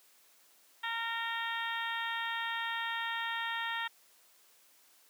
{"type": "harmonic tone", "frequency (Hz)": 460, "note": "A#4", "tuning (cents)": -23, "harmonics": [2, 3, 4, 5, 6, 7, 8], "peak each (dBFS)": [-39, -41, -37, -47, -46, -43, -45], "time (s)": [0.83, 3.88], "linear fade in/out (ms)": 10, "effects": ["white hiss -64 dBFS RMS until 5.09 s", "high-pass 300 Hz 12 dB/octave"]}